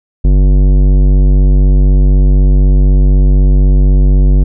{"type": "tone with tanh clipping", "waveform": "sine", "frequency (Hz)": 48, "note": "G1", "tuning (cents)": -36, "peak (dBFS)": -6, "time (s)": [0.24, 4.44], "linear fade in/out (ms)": 10, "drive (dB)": 15, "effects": []}